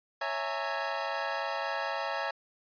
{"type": "chord", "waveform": "25% pulse", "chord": "A# half-diminished seventh", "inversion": "first", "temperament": "equal with one note detuned", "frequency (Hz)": [554.4, 659.3, 830.6, 914.2], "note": ["C#5", "E5", "G#5", "A#5"], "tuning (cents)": [0, 0, 0, -34], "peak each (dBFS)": -33, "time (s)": [0.21, 2.31], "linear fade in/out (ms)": 5, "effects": ["resampled to 11025 Hz"]}